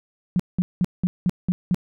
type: tone bursts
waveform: sine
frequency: 180 Hz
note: F#3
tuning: 47 cents flat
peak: -16 dBFS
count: 7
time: 0.36-1.745 s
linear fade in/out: 0 ms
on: 35 ms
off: 190 ms
effects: none